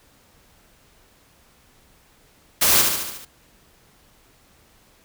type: noise with echo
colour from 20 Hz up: white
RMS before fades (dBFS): -17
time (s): 2.61-2.82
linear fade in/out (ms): 10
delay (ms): 72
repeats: 6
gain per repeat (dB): -4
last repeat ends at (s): 3.252
effects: pink hiss -56 dBFS RMS until 5.04 s